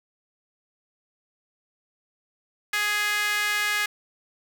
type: tone with high-pass filter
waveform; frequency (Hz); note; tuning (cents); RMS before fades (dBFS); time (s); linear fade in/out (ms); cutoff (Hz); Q
sawtooth; 416.3; G#4; +4; -25; 2.73-3.86; 5; 1800; 2.5
effects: none